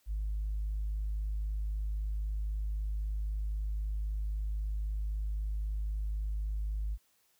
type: tone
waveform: sine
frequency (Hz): 51.91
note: G#1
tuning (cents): 0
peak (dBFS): -30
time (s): 0.06-6.98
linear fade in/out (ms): 50
effects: tanh soft clip ceiling -28 dBFS + white hiss -71 dBFS RMS until 7.39 s